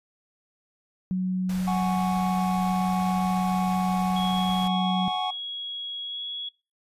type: tone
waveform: sine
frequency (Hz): 185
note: F#3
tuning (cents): 0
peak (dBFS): -23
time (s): 1.11-5.08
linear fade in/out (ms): 0
type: band-stop noise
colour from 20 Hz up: pink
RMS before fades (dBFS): -41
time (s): 1.49-4.68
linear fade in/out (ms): 5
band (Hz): 220 to 470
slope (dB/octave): 96
type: chord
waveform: triangle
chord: F# suspended second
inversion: none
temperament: just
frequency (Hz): 740 / 832.5 / 1110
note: F#5 / G#5 / C#6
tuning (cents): 0 / +4 / +2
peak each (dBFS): -26 / -30 / -31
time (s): 1.67-5.31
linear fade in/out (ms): 10
type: tone with pitch glide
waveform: sine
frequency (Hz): 3322 to 3351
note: G#7 to G#7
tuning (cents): 0 to +15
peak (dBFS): -31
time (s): 4.16-6.49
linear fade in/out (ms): 5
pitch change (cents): +15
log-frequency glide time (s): 6.03-6.23
effects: noise-tail reverb RT60 0.3 s tail -23 dB re dry + resampled to 32000 Hz